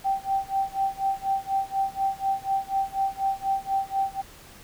sine tone with tremolo, 780 Hz, G5, 9 cents flat, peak -20 dBFS, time 0.04-4.22 s, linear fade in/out 20 ms, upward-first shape sine, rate 4.1 Hz, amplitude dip 95%, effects pink hiss -48 dBFS RMS until 4.63 s

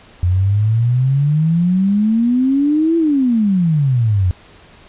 sine exponential two-way sweep, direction up then down, 87.31 to 337.2 to 87.31 Hz, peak -11 dBFS, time 0.23-4.31 s, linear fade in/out 0 ms, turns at 2.97 s, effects pink hiss -44 dBFS RMS until 4.88 s + resampled to 8000 Hz

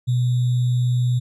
sine tone with sample-and-hold, 123.47 Hz, B2, in tune, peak -16 dBFS, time 0.07-1.2 s, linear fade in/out 20 ms, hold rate 3675 Hz, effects resampled to 24000 Hz

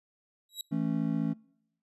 sawtooth tone with exponential growth, 3868 Hz, B7, 37 cents flat, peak -28 dBFS, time 0.49-0.61 s, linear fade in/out 2 ms, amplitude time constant 25 ms
triangle chord, A major, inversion second, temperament just, 165 / 220 / 275 Hz, E3 / A3 / C#4, +2 / 0 / -14 cents, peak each -30 dBFS, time 0.71-1.34 s, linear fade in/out 20 ms
effects noise-tail reverb RT60 0.8 s tail -26 dB re dry + resampled to 32000 Hz

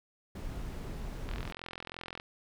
brown noise, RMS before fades -39 dBFS, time 0.35-1.52 s, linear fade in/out 5 ms
click train, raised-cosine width 0.3 ms, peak -25 dBFS, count 40, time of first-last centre 1.29-2.199 s, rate 42.9 Hz
effects none

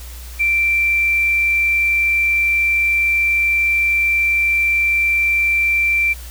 sine tone, 2349 Hz, D7, in tune, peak -13 dBFS, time 0.39-6.14 s, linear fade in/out 20 ms, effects added 60 Hz sine -31 dBFS peak until 6.3 s + white hiss -39 dBFS RMS until 6.3 s

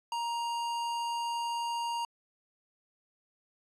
sine tone with hard clipping, 938 Hz, A#5, 11 cents sharp, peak -33 dBFS, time 0.12-2.05 s, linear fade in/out 2 ms, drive 15 dB, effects AAC 64 kbps

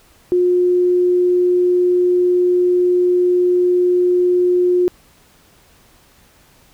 sine tone, 358.2 Hz, F4, 44 cents sharp, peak -11 dBFS, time 0.32-4.88 s, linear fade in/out 0 ms, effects pink hiss -51 dBFS RMS until 6.73 s

